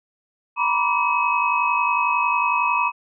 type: tone cluster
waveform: sine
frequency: 949 / 1000 / 1158 / 2557 Hz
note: A#5 / B5 / D6 / D#7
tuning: +31 / +21 / -25 / +47 cents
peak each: -23 dBFS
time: 0.56-2.92 s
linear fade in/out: 50 ms
effects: none